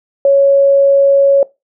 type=tone; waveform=sine; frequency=555 Hz; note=C#5; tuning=2 cents sharp; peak=-5 dBFS; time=0.25-1.43 s; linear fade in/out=2 ms; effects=noise-tail reverb RT60 0.2 s tail -19 dB re dry